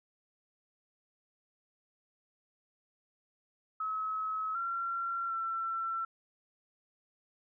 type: tone with pitch steps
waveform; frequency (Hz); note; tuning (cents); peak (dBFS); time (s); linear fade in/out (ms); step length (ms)
sine; 1286 / 1367 / 1345; E6 / F6 / E6; -43 / -37 / +34; -32; 3.8-6.05; 5; 750
effects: none